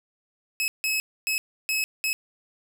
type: tone bursts at uneven times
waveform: sawtooth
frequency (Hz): 2575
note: E7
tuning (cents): -41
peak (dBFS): -20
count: 5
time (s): 0.6-0.68 / 0.84-1 / 1.27-1.38 / 1.69-1.84 / 2.04-2.13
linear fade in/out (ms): 0
effects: none